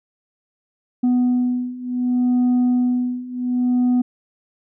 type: beating tone pair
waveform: sine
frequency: 247.5 / 248.17 Hz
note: B3 / B3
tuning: +4 / +9 cents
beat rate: 0.67 Hz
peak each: -18 / -16 dBFS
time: 1.03-4.02 s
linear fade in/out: 10 ms
effects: tanh soft clip ceiling -13 dBFS